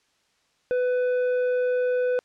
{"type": "tone with tanh clipping", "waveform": "sine", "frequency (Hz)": 498.8, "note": "B4", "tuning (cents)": 17, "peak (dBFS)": -22, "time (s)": [0.71, 2.19], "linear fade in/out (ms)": 0, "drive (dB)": 7, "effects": ["white hiss -67 dBFS RMS until 2.24 s", "low-pass 6000 Hz 12 dB/octave"]}